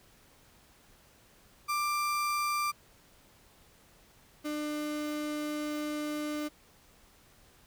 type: tone pair in turn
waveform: 35% pulse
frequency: 1183 / 299.5 Hz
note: D6 / D4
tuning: +12 / +34 cents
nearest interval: 2 octaves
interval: 2378 cents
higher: first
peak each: -27 / -31 dBFS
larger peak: first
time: 1.68-2.72 / 4.44-6.49 s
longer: second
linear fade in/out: 20 ms
effects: pink hiss -61 dBFS RMS until 7.66 s

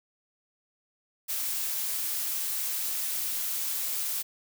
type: noise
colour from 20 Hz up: blue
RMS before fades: -31 dBFS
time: 1.28-4.23 s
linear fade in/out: 20 ms
effects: none

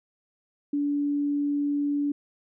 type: tone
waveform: sine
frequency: 288.2 Hz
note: D4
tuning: 33 cents flat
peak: -23 dBFS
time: 0.73-2.12 s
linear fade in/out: 5 ms
effects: none

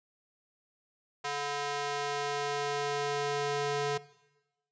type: tone with high-pass filter sweep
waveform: square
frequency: 144 Hz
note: D3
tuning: 34 cents flat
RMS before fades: -33 dBFS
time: 1.24-3.98 s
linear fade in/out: 10 ms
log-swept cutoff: 730 to 330 Hz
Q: 0.89
effects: noise-tail reverb RT60 1.0 s tail -18 dB re dry + resampled to 16000 Hz

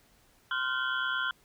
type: tone cluster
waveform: sine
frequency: 1042 / 1402 / 1531 / 3052 / 3336 Hz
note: C6 / F6 / G6 / G7 / G#7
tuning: -7 / +6 / -41 / -47 / +7 cents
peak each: -37 / -31 / -34 / -40 / -39 dBFS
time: 0.51-1.31 s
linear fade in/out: 2 ms
effects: pink hiss -64 dBFS RMS until 1.44 s

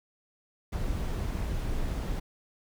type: noise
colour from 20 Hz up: brown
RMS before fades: -31 dBFS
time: 0.72-2.2 s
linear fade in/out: 10 ms
effects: none

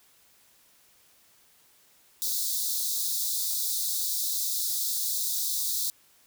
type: high-pass noise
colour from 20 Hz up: white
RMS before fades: -29 dBFS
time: 2.22-5.9 s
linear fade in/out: 0 ms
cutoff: 3600 Hz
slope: 96 dB/octave
effects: white hiss -61 dBFS RMS until 6.26 s

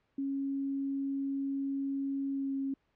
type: tone with pitch glide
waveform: sine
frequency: 274.8 to 272 Hz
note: C#4 to C#4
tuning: -15 to -33 cents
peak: -31 dBFS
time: 0.18-2.74 s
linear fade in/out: 5 ms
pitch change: -18 cents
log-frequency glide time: 2.31-2.54 s
effects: pink hiss -75 dBFS RMS until 2.95 s + low-pass 3000 Hz 12 dB/octave

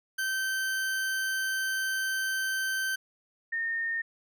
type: tone pair in turn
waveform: 40% pulse / sine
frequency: 1549 / 1830.9 Hz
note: G6 / A#6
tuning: -21 / -32 cents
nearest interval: minor third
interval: 289 cents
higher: second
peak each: -27 / -28 dBFS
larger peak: first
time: 0.18-2.96 / 3.52-4.02 s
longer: first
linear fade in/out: 10 ms
effects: none

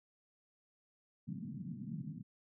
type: band-pass noise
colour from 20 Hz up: pink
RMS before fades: -44 dBFS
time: 1.27-2.23 s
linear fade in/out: 20 ms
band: 130 to 240 Hz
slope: 48 dB/octave
effects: none

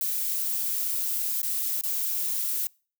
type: noise with dropouts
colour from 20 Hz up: violet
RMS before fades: -28 dBFS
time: 0.01-2.67 s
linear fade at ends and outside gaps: 1 ms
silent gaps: 1.417-1.43 / 1.811-1.836 s
effects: noise-tail reverb RT60 0.4 s tail -26 dB re dry

